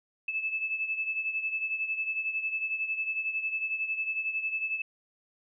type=beating tone pair; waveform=sine; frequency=2614 / 2625 Hz; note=E7 / E7; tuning=-15 / -8 cents; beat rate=11 Hz; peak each=-30 / -36 dBFS; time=0.28-4.82 s; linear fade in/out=5 ms; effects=none